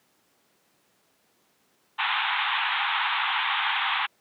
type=band-pass noise; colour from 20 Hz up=pink; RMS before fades=-26 dBFS; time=1.98-4.07 s; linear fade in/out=20 ms; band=800 to 3700 Hz; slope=96 dB/octave; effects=pink hiss -66 dBFS RMS until 4.2 s + high-pass 200 Hz 12 dB/octave